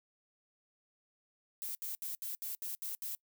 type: noise bursts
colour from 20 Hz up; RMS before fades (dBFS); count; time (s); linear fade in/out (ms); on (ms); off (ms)
violet; -40; 8; 1.62-3.15; 0; 130; 70
effects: noise-tail reverb RT60 0.1 s tail -24 dB re dry